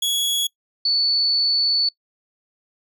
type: tone pair in turn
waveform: sawtooth / sine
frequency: 3353 / 4462 Hz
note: G#7 / C#8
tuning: +16 / +11 cents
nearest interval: perfect fourth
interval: 495 cents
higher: second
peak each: -16 dBFS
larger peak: neither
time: 0.02-0.47 / 0.85-1.89 s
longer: second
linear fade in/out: 5 ms
effects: noise-tail reverb RT60 0.1 s tail -23 dB re dry